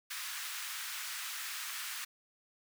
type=high-pass noise; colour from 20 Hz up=pink; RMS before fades=-41 dBFS; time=0.1-2.05 s; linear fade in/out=10 ms; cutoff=1300 Hz; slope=24 dB/octave; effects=none